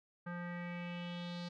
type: tone with low-pass filter sweep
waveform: square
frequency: 174.61 Hz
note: F3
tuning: in tune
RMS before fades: -43 dBFS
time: 0.26-1.49 s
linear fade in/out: 10 ms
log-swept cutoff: 1500 to 4500 Hz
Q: 3.8
effects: none